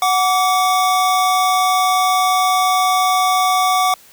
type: tone pair together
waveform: square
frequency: 740 / 1154.3 Hz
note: F#5 / D6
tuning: 0 / -30 cents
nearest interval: minor sixth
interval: 770 cents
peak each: -16 / -17 dBFS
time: 0.02-3.94 s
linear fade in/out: 2 ms
effects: white hiss -46 dBFS RMS until 4.12 s